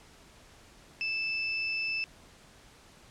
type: tone pair together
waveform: sine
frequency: 2637 / 5274 Hz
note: E7 / E8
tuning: 0 / 0 cents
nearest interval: octave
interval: 1200 cents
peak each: -30 / -38 dBFS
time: 1.01-2.04 s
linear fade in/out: 0 ms
effects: pink hiss -56 dBFS RMS until 3.1 s + low-pass 9000 Hz 12 dB/octave